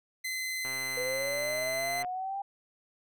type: tone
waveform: sawtooth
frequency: 2047 Hz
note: C7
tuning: 38 cents flat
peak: -29 dBFS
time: 0.24-2.03 s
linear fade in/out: 10 ms
type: click train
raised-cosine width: 0.5 ms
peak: -28 dBFS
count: 184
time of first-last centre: 0.65-2.047 s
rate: 131 Hz
type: linear sweep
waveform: sine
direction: up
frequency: 493.9 to 800 Hz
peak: -32 dBFS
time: 0.97-2.42 s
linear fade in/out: 5 ms
effects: none